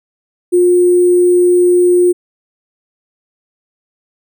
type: tone with sample-and-hold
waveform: sine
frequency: 356.2 Hz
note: F4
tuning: 34 cents sharp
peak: -6 dBFS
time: 0.52-2.13 s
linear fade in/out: 20 ms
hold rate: 8820 Hz
effects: none